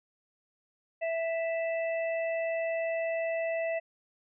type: harmonic tone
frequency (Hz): 659.3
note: E5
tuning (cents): 0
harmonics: 1 / 3 / 4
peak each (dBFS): -29 / -39 / -41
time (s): 1.01-3.8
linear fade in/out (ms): 20
effects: none